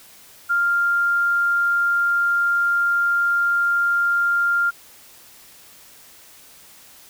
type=tone; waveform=sine; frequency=1396.9 Hz; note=F6; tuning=in tune; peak=-16 dBFS; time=0.49-4.71 s; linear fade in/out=20 ms; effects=white hiss -47 dBFS RMS until 7.09 s